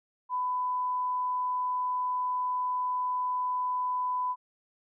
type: tone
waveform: sine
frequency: 1000 Hz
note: B5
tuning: 21 cents sharp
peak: -27 dBFS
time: 0.29-4.36 s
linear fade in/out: 50 ms
effects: none